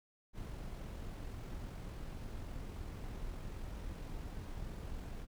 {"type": "noise with amplitude modulation", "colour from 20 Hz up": "brown", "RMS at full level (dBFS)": -43, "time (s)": [0.33, 5.27], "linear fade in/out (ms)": 50, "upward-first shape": "sine", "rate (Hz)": 43.6, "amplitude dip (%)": 25, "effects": []}